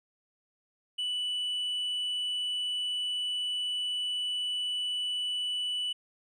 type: tone with tanh clipping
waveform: sine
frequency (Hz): 2968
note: F#7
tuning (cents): +5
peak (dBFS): -30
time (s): 0.98-5.93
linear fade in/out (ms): 10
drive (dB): 2
effects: none